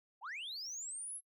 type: linear sweep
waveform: sine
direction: up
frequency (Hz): 698.5 to 11200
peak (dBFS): -39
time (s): 0.21-1.21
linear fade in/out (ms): 50
effects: noise-tail reverb RT60 0.1 s tail -25 dB re dry + tanh soft clip ceiling -40 dBFS